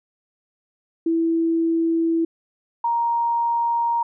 sine tone pair in turn, 329.8 / 936.1 Hz, E4 / A#5, +1 / +7 cents, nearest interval octave + tritone, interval 1806 cents, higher second, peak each -17 / -18 dBFS, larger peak first, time 1.06-2.25 / 2.84-4.03 s, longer neither, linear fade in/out 5 ms, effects none

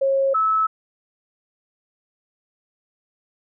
sine tone pair in turn, 543 / 1301.2 Hz, C#5 / E6, -36 / -23 cents, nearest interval octave + minor third, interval 1513 cents, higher second, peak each -16 dBFS, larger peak neither, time 0.01-0.34 / 0.34-0.67 s, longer neither, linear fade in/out 10 ms, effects none

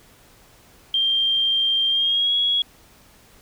sine tone with pitch glide, 3178 to 3332 Hz, G7 to G#7, +23 to +5 cents, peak -17 dBFS, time 0.94-2.62 s, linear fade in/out 2 ms, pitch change +82 cents, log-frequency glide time 1.89-2.34 s, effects pink hiss -52 dBFS RMS until 3.41 s

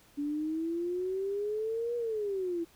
sine exponential two-way sweep, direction up then down, 285.5 to 481.4 to 329.6 Hz, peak -30 dBFS, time 0.17-2.65 s, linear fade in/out 20 ms, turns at 1.96 s, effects pink hiss -61 dBFS RMS until 2.75 s

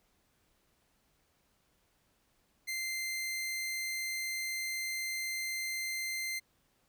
sawtooth tone, 2084 Hz, C7, 7 cents flat, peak -31 dBFS, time 2.67-6.4 s, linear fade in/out 20 ms, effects pink hiss -73 dBFS RMS until 6.88 s

